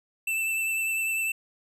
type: tone with vibrato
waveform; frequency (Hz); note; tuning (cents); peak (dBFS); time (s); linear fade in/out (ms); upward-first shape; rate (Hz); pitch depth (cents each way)
square; 2655; E7; +12; -26; 0.27-1.32; 5; triangle; 10; 24
effects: none